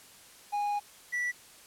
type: tone pair in turn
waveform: triangle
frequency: 823 / 1957.4 Hz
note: G#5 / B6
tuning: -16 / -16 cents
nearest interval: octave + minor third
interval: 1500 cents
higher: second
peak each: -26 / -27 dBFS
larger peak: first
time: 0.52-0.8 / 1.12-1.32 s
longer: first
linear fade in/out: 20 ms
effects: white hiss -54 dBFS RMS until 1.66 s + low-pass 12000 Hz 12 dB/octave